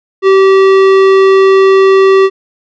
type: tone with tanh clipping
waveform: sine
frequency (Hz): 385.7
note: G4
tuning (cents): -28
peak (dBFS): -5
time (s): 0.22-2.3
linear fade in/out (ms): 50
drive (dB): 16
effects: none